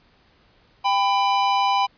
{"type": "tone pair together", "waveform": "square", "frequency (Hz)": [793, 999.1], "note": ["G5", "B5"], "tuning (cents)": [20, 20], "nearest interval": "major third", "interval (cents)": 400, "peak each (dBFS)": -21, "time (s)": [0.84, 1.87], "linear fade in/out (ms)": 20, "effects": ["pink hiss -58 dBFS RMS until 1.97 s", "resampled to 11025 Hz"]}